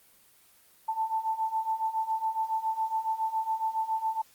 sine beating tone pair, 881 / 888.2 Hz, A5 / A5, +2 / +16 cents, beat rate 7.2 Hz, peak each -32 / -29 dBFS, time 0.88-4.22 s, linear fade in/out 10 ms, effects white hiss -60 dBFS RMS until 4.34 s + Opus 24 kbps

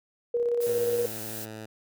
sine tone with tremolo, 477 Hz, A#4, 40 cents sharp, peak -22 dBFS, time 0.34-1.06 s, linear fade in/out 5 ms, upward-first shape square, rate 17 Hz, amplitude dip 30%
blue noise, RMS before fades -38 dBFS, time 0.6-1.46 s, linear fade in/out 20 ms
10% pulse tone with pitch glide, 110 to 109.24 Hz, A2 to A2, 0 to -12 cents, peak -30 dBFS, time 0.66-1.66 s, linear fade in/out 10 ms, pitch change -12 cents, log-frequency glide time 1.11-1.44 s
effects none

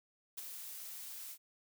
blue noise with ADSR envelope, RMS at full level -41 dBFS, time 0.37-1.38 s, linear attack 11 ms, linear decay 23 ms, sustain -6 dB, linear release 64 ms, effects none

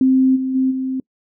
sine tone with level steps, 261.6 Hz, C4, in tune, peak -10 / -18 / -13 / -19 dBFS, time 0.01-1 s, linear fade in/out 2 ms, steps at 0.35 / 0.54 / 0.7 s, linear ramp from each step 20 ms, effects noise-tail reverb RT60 0.1 s tail -26 dB re dry

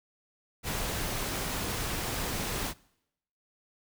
pink noise, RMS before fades -33 dBFS, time 0.63-2.74 s, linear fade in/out 50 ms, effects noise-tail reverb RT60 0.8 s tail -23 dB re dry

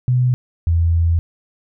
sine tone pair in turn, 125.4 / 83.69 Hz, B2 / E2, +27 / +27 cents, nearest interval perfect fifth, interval 700 cents, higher first, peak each -12 dBFS, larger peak neither, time 0.08-0.34 / 0.67-1.19 s, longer second, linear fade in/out 0 ms, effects none

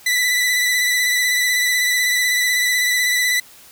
sawtooth tone with vibrato, 1983 Hz, B6, 7 cents sharp, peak -12 dBFS, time 0.06-3.4 s, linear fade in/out 5 ms, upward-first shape sine, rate 16 Hz, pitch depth 26 cents each way, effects white hiss -45 dBFS RMS until 3.71 s

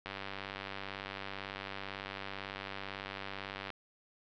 click train, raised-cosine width 0.3 ms, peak -24 dBFS, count 358, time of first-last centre 0.06-3.703 s, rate 98 Hz, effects low-pass 5000 Hz 12 dB/octave

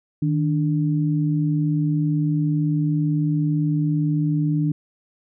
sine tone pair together, 155.23 / 293.2 Hz, D#3 / D4, -4 / -3 cents, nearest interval major seventh, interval 1101 cents, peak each -19 / -23 dBFS, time 0.22-4.72 s, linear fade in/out 5 ms, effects none

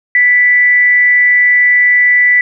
sine tone with amplitude modulation, 1975.5 Hz, B6, in tune, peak -4 dBFS, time 0.15-2.41 s, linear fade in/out 2 ms, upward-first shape sine, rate 280 Hz, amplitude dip 30%, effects none

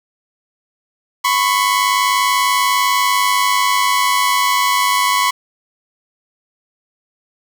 sawtooth tone pair together, 1000.8 / 1101 Hz, B5 / C#6, +23 / -12 cents, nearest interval major second, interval 165 cents, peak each -12 dBFS, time 1.24-5.31 s, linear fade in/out 10 ms, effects 8-bit

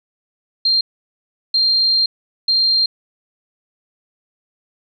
sine tone bursts at uneven times, 4186 Hz, C8, in tune, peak -12 dBFS, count 3, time 0.65-0.81 / 1.54-2.06 / 2.48-2.86 s, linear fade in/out 5 ms, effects none

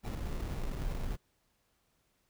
brown noise with sample-and-hold, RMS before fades -36 dBFS, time 0.03-1.17 s, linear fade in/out 20 ms, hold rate 1575 Hz, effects pink hiss -75 dBFS RMS until 2.29 s

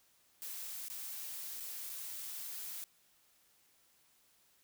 blue noise with dropouts, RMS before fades -44 dBFS, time 0.42-2.84 s, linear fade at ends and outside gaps 0 ms, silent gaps 0.883-0.9 / 1.601-1.605 / 1.894-1.898 s, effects white hiss -70 dBFS RMS until 4.63 s

